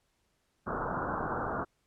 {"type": "low-pass noise", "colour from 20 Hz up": "white", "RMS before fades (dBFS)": -34, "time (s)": [0.66, 1.65], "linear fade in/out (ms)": 20, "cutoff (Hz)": 1500, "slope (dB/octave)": 96, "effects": ["pink hiss -75 dBFS RMS until 1.86 s", "low-pass 11000 Hz 12 dB/octave"]}